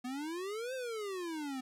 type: exponential two-way sweep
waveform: square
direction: up then down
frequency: 243.2 to 531 to 253.8 Hz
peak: -38 dBFS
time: 0.04-1.61 s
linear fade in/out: 10 ms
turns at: 0.74 s
effects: low-pass 12000 Hz 12 dB/octave + 12-bit